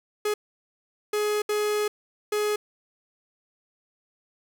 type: tone bursts at uneven times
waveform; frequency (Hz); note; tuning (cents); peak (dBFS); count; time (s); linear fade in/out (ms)
45% pulse; 420; G#4; +19; -23; 4; 0.25-0.34 / 1.13-1.42 / 1.49-1.88 / 2.32-2.56; 5
effects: none

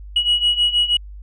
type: beating tone pair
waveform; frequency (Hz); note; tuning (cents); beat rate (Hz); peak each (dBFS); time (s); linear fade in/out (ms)
sine; 2909 / 2915.3; F#7 / F#7; -30 / -26; 6.3; -18 / -15; 0.16-0.97; 5
effects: tanh soft clip ceiling -10 dBFS + added 50 Hz sine -33 dBFS peak until 1.22 s

